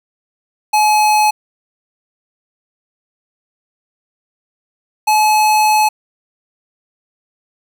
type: tone pair in turn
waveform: square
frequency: 850 / 855.9 Hz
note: G#5 / A5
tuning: +40 / -48 cents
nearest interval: unison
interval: 12 cents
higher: second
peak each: -10 dBFS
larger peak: neither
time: 0.73-1.31 / 5.07-5.89 s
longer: second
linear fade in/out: 10 ms
effects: none